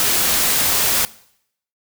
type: noise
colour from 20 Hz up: white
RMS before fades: -17 dBFS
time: 0-1.05 s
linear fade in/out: 0 ms
effects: noise-tail reverb RT60 0.7 s tail -20 dB re dry